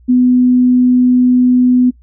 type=tone; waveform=sine; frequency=250 Hz; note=B3; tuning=21 cents sharp; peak=-6 dBFS; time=0.08-1.91 s; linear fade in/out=20 ms; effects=noise-tail reverb RT60 0.1 s tail -20 dB re dry + added 60 Hz sine -41 dBFS peak until 2.02 s